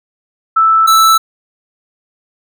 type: tone pair in turn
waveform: sine / square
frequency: 1318.5 / 1318.5 Hz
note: E6 / E6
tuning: 0 / 0 cents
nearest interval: unison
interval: 0 cents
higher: neither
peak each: -6 dBFS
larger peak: neither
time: 0.56-0.87 / 0.87-1.18 s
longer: neither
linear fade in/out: 10 ms
effects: none